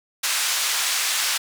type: band-pass noise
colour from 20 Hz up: white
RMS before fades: -23 dBFS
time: 0.23-1.38 s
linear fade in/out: 10 ms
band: 1100 to 7700 Hz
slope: 12 dB/octave
effects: none